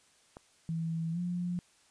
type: click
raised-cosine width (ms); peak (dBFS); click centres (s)
1; -31; 0.369
type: tone with pitch glide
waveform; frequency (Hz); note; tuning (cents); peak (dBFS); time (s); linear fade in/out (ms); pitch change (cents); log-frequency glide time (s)
sine; 163.9 to 176.68; E3 to F3; -10 to +20; -31; 0.69-1.59; 0; +130; 1.12-1.19
effects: white hiss -65 dBFS RMS until 1.9 s + resampled to 22050 Hz